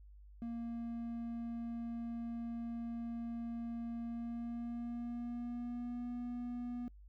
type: tone with pitch glide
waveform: triangle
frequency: 233.1 to 242.9 Hz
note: A#3 to B3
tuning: 0 to -29 cents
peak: -37 dBFS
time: 0.42-6.88 s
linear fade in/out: 0 ms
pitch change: +71 cents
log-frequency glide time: 4.04-6.09 s
effects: noise-tail reverb RT60 0.1 s tail -25 dB re dry + added 50 Hz sine -54 dBFS peak until 7.08 s